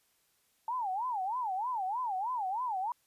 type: tone with vibrato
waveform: sine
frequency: 870 Hz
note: A5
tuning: 20 cents flat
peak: -31 dBFS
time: 0.68-2.92 s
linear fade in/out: 2 ms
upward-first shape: sine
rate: 3.2 Hz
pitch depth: 280 cents each way
effects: white hiss -72 dBFS RMS until 3.06 s + resampled to 32000 Hz